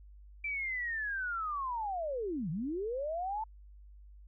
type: linear two-way sweep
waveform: sine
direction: down then up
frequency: 2349 to 145.6 to 896 Hz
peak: -33 dBFS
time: 0.44-3.44 s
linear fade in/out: 5 ms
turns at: 2.5 s
effects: added 50 Hz sine -51 dBFS peak until 4.27 s